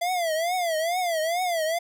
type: tone with vibrato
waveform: square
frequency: 679 Hz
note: F5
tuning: 49 cents flat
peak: -24 dBFS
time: 0.01-1.79 s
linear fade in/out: 10 ms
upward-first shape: triangle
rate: 2.3 Hz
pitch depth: 170 cents each way
effects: none